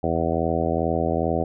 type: harmonic tone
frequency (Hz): 82.41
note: E2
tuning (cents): 0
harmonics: 1 / 2 / 3 / 4 / 5 / 6 / 7 / 8 / 9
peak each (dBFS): -29 / -29 / -29 / -29 / -29 / -29 / -29 / -29 / -29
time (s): 0.03-1.44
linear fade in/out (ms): 5
effects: none